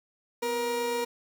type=tone pair together; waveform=30% pulse; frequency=251 / 473.8 Hz; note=B3 / A#4; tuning=+28 / +28 cents; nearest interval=major seventh; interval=1100 cents; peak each=-36 / -25 dBFS; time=0.42-1.05 s; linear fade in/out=10 ms; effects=9-bit